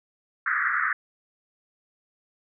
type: band-pass noise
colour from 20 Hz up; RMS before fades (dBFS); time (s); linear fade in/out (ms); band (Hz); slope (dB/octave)
pink; -25; 0.46-0.93; 5; 1200 to 2000; 96
effects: none